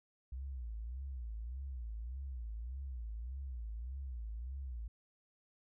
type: tone with vibrato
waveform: sine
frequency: 60.8 Hz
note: B1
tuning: 26 cents flat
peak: -40 dBFS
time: 0.32-4.88 s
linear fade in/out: 5 ms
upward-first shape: sine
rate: 1.7 Hz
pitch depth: 200 cents each way
effects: none